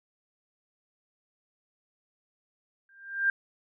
sine tone with exponential growth, 1591 Hz, G6, 25 cents sharp, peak -19 dBFS, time 2.89-3.3 s, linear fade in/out 2 ms, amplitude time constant 88 ms, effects none

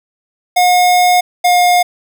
square tone pair in turn, 720 / 713.4 Hz, F#5 / F5, -47 / +37 cents, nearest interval unison, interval 16 cents, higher first, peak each -8 dBFS, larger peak neither, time 0.56-1.21 / 1.44-1.83 s, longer first, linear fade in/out 10 ms, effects none

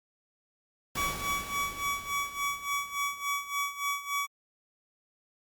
pink noise with exponential decay, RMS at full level -36 dBFS, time 0.95-4.22 s, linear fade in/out 5 ms, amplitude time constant 710 ms
25% pulse tone with tremolo, 1136 Hz, C#6, 42 cents sharp, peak -24 dBFS, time 0.96-4.27 s, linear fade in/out 20 ms, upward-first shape sine, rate 3.5 Hz, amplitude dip 80%
effects Opus 48 kbps

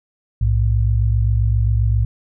sine tone pair together, 60.84 / 108.4 Hz, B1 / A2, -25 / -25 cents, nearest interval minor seventh, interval 1000 cents, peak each -16 dBFS, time 0.41-2.05 s, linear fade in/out 5 ms, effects none

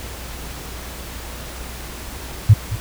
sine tone with echo, 105.8 Hz, G#2, 33 cents sharp, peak -4 dBFS, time 2.49-2.54 s, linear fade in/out 10 ms, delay 220 ms, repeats 1, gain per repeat -15 dB, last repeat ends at 2.76 s, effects added 60 Hz sine -34 dBFS peak until 2.8 s + pink hiss -34 dBFS RMS until 2.8 s

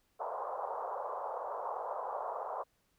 white band-pass noise, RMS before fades -39 dBFS, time 0.19-2.64 s, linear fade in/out 20 ms, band 480 to 1100 Hz, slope 48 dB/octave, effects pink hiss -75 dBFS RMS until 2.98 s

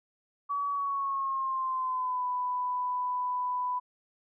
sine tone with pitch glide, 1136 to 994.7 Hz, C#6 to B5, +42 to +12 cents, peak -28 dBFS, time 0.49-3.8 s, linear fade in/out 20 ms, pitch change -230 cents, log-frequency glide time 0.7-2.25 s, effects none

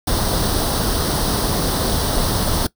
pink noise with comb filter, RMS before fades -19 dBFS, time 0.07-2.67 s, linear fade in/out 5 ms, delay 0.21 ms, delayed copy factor +0.7, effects noise-tail reverb RT60 0.1 s tail -20 dB re dry

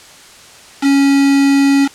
triangle tone with quantisation, 277.4 Hz, C#4, 1 cent sharp, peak -6 dBFS, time 0.81-1.89 s, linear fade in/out 50 ms, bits 3, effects white hiss -39 dBFS RMS until 1.94 s + low-pass 8000 Hz 12 dB/octave

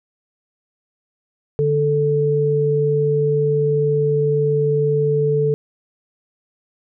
sine tone pair together, 146.5 / 439 Hz, D3 / A4, -4 / -4 cents, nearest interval octave + perfect fifth, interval 1900 cents, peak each -19 / -16 dBFS, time 1.59-5.54 s, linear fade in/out 0 ms, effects none

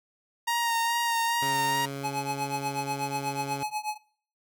sawtooth tone with vibrato, 932.3 Hz, A#5, in tune, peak -21 dBFS, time 0.47-1.86 s, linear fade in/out 10 ms, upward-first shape sine, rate 2.4 Hz, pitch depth 21 cents each way
15% pulse tone, 138.59 Hz, C#3, in tune, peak -27 dBFS, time 1.42-3.63 s, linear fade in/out 2 ms
square tone with tremolo, 849 Hz, G#5, 38 cents sharp, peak -27 dBFS, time 2.03-3.98 s, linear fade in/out 20 ms, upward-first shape triangle, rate 8.2 Hz, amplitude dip 100%
effects noise-tail reverb RT60 0.5 s tail -20 dB re dry

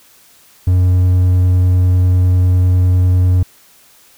triangle tone with hard clipping, 91 Hz, F#2, 28 cents flat, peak -9 dBFS, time 0.67-3.43 s, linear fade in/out 5 ms, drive 6 dB, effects white hiss -47 dBFS RMS until 4.17 s

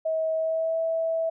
sine tone with pitch glide, 640 to 653.4 Hz, D#5 to E5, +49 to -15 cents, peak -23 dBFS, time 0.05-1.3 s, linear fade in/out 10 ms, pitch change +36 cents, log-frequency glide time 0.34-0.78 s, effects none

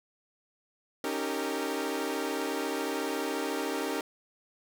sawtooth chord, Eb dominant seventh, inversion third, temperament equal with one note detuned, 277.2 / 311.1 / 392 / 460.3 Hz, Db4 / Eb4 / G4 / Bb4, 0 / 0 / 0 / -22 cents, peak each -32 dBFS, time 1.04-4.01 s, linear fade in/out 2 ms, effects none

